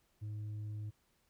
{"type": "tone with tanh clipping", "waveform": "sine", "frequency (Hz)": 105.8, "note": "G#2", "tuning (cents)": 33, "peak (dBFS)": -40, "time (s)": [0.21, 0.91], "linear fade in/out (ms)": 20, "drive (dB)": 3, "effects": ["pink hiss -75 dBFS RMS until 1.29 s"]}